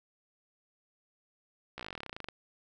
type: slowing click train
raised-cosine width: 0.3 ms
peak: -24 dBFS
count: 20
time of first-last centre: 1.78-2.286 s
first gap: 15 ms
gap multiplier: 1.06
effects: none